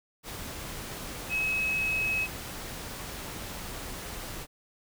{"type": "tone in noise", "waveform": "sine", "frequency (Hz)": 2563, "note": "E7", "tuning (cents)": -49, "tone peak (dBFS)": -26, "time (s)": [1.29, 2.28], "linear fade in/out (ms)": 50, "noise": "pink", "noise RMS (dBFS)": -39, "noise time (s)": [0.23, 4.47], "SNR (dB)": 10, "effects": []}